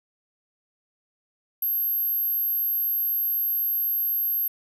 sine tone, 12544 Hz, G9, in tune, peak -22 dBFS, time 1.62-4.48 s, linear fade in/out 5 ms, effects none

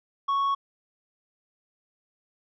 triangle tone with tanh clipping, 1108.7 Hz, C#6, in tune, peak -23 dBFS, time 0.28-0.55 s, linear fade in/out 10 ms, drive 8 dB, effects none

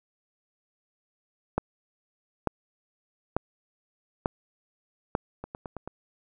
two click trains, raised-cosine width 1 ms, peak -22 / -10 dBFS, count 5 / 5, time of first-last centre 5.44-5.876 / 1.58-5.151 s, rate 9.18 / 1.12 Hz, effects none

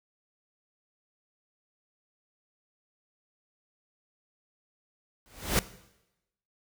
pink noise with exponential growth, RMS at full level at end -22 dBFS, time 5.26-5.59 s, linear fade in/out 0 ms, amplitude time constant 70 ms, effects noise-tail reverb RT60 0.9 s tail -17 dB re dry

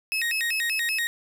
35% pulse tone with vibrato, 2200 Hz, C#7, 14 cents flat, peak -22 dBFS, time 0.12-1.07 s, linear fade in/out 0 ms, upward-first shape square, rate 5.2 Hz, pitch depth 280 cents each way, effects none

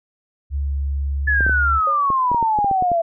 sine tone with pitch glide, 70.5 to 69.81 Hz, C#2 to C#2, +30 to +13 cents, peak -19 dBFS, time 0.5-1.81 s, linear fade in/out 50 ms, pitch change -17 cents, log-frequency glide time 0.62-0.72 s
sine exponential sweep, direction down, 1730 to 659.3 Hz, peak -15 dBFS, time 1.27-3.02 s, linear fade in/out 10 ms
clicks, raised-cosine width 2 ms, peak -14 dBFS, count 12, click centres 1.407 / 1.465 / 1.495 / 2.103 / 2.316 / 2.346 / 2.427 / 2.588 / 2.645 / 2.713 / 2.824 / 2.917 s
sine tone with exponential decay, 552 Hz, C#5, 7 cents flat, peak -23 dBFS, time 1.87-2.13 s, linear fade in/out 2 ms, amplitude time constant 56 ms
effects none

